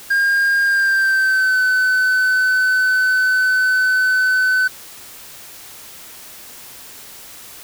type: tone with pitch glide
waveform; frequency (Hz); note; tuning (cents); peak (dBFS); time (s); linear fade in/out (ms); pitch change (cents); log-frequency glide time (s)
triangle; 1612 to 1512.8; G6 to F#6; +48 to +38; -11; 0.1-4.68; 10; -110; 0.64-1.6
effects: white hiss -38 dBFS RMS until 7.63 s